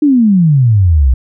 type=exponential sweep; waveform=sine; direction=down; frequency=307.7 to 59.9 Hz; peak=-5 dBFS; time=0.02-1.14 s; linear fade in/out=5 ms; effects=none